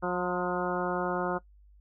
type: harmonic tone with a mistuned harmonic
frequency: 179.5 Hz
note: F3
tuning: 48 cents sharp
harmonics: 1 / 2 / 3 / 4 / 5 / 6 / 7 / 8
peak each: -35 / -33 / -34 / -36 / -37 / -39 / -37 / -38 dBFS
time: 0.02-1.39 s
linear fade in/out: 20 ms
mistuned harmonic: 6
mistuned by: -49 cents
effects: noise-tail reverb RT60 0.1 s tail -21 dB re dry + added 50 Hz sine -54 dBFS peak until 1.8 s